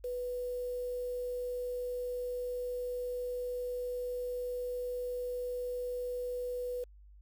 sine tone with quantisation, 493.9 Hz, B4, in tune, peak -34 dBFS, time 0.04-6.84 s, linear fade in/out 5 ms, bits 9, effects added 50 Hz sine -53 dBFS peak until 7.21 s

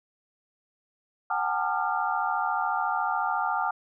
sine tone cluster, 741 / 815 / 895 / 1202 / 1387 Hz, F#5 / G#5 / A5 / D6 / F6, +2 / -33 / +29 / +40 / -12 cents, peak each -31 dBFS, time 1.3-3.71 s, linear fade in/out 5 ms, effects none

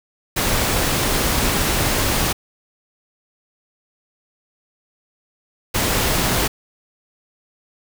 pink noise bursts at uneven times, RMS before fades -19 dBFS, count 2, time 0.36-2.33 / 5.74-6.48 s, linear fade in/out 10 ms, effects none

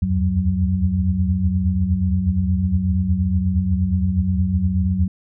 sine tone cluster, 72.2 / 78.4 / 83.2 / 91.6 / 186.3 Hz, D2 / D#2 / E2 / F#2 / F#3, -29 / +14 / +17 / -17 / +12 cents, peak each -28 / -29 / -22 / -21 / -20 dBFS, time 0.02-5.08 s, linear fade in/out 5 ms, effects none

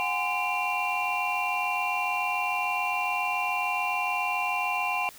sine tone cluster, 729 / 816 / 1029 / 2371 / 2749 Hz, F#5 / G#5 / C6 / D7 / F7, -26 / -31 / -29 / +16 / -28 cents, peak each -31 dBFS, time 0-5.09 s, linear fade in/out 0 ms, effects tanh soft clip ceiling -18 dBFS + white hiss -49 dBFS RMS until 5.18 s

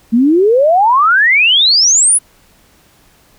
sine exponential sweep, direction up, 220 to 10580 Hz, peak -6 dBFS, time 0.12-2.19 s, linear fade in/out 20 ms, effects pink hiss -49 dBFS RMS until 3.38 s

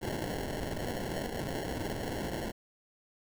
white noise with sample-and-hold, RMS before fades -36 dBFS, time 0.01-2.52 s, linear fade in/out 20 ms, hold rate 1225 Hz, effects none

